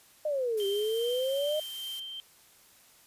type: exponential two-way sweep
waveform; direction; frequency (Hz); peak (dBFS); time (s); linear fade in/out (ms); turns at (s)
sine; down then up; 622.3 to 391.1 to 622.3; -27; 0.25-1.6; 5; 0.66
type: noise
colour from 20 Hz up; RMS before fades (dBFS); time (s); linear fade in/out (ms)
blue; -44; 0.57-2; 5
type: tone with tremolo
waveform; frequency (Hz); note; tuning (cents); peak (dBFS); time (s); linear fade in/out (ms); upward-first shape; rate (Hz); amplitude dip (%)
sine; 3136; G7; 0; -35; 0.6-2.2; 0; sine; 2.5; 30
effects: white hiss -59 dBFS RMS until 3.06 s + resampled to 32000 Hz